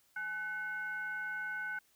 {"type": "tone with frequency modulation", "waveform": "sine", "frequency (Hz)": 1505, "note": "F#6", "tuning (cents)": 29, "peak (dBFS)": -36, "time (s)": [0.16, 1.79], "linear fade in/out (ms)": 5, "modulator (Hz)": 664, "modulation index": 0.46, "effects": ["white hiss -70 dBFS RMS until 1.95 s"]}